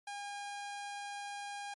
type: tone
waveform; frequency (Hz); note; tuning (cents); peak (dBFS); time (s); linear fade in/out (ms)
sawtooth; 811; G#5; -41; -37; 0.07-1.74; 5
effects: MP3 48 kbps